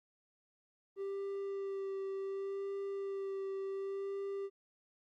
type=tone with vibrato; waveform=triangle; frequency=392 Hz; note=G4; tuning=in tune; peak=-35 dBFS; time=0.96-4.5 s; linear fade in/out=50 ms; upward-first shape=sine; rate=0.68 Hz; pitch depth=16 cents each way; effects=Opus 24 kbps